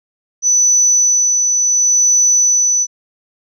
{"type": "tone with tremolo", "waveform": "sine", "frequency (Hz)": 5980, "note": "F#8", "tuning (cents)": 17, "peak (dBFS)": -7, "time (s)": [0.42, 2.87], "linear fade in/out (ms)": 50, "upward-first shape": "sine", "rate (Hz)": 0.7, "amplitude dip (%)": 35, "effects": ["tanh soft clip ceiling -4 dBFS"]}